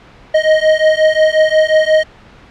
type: beating tone pair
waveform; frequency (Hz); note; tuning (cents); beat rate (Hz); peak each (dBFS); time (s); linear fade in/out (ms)
square; 622.3 / 627.9; D#5 / D#5; 0 / +16; 5.6; -12; 0.34-2.04; 10
effects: pink hiss -41 dBFS RMS until 2.5 s + low-pass 3000 Hz 12 dB/octave